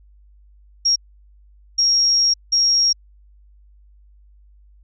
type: tone bursts at uneven times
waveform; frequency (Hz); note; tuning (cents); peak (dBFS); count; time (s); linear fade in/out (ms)
sine; 5588; F8; 0; -13; 3; 0.85-0.96 / 1.78-2.34 / 2.52-2.93; 10
effects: added 50 Hz sine -47 dBFS peak until 4.83 s